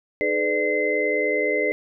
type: tone cluster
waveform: sine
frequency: 308.6 / 422.7 / 502 / 592 / 2059 Hz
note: D#4 / G#4 / B4 / D5 / C7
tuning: -14 / +31 / +28 / +14 / -28 cents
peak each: -30 / -25 / -26 / -27 / -24 dBFS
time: 0.21-1.72 s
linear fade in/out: 0 ms
effects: none